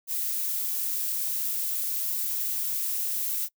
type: noise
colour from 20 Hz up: violet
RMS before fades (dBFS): -29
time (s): 0.07-3.49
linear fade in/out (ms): 50
effects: noise-tail reverb RT60 0.1 s tail -24 dB re dry